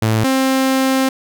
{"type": "tone pair in turn", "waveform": "sawtooth", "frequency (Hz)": [110.3, 264.7], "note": ["A2", "C4"], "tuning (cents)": [5, 20], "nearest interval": "octave + minor third", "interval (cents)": 1515, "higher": "second", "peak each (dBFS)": -9, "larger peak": "neither", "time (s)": [[0.02, 0.24], [0.24, 1.09]], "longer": "second", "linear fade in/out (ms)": 5, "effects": []}